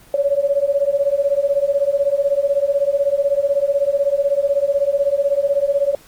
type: beating tone pair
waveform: sine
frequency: 554 / 570 Hz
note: C#5 / C#5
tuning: -1 / +48 cents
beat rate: 16 Hz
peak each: -18 / -17 dBFS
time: 0.14-5.95 s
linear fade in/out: 2 ms
effects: pink hiss -47 dBFS RMS until 6.07 s + Opus 24 kbps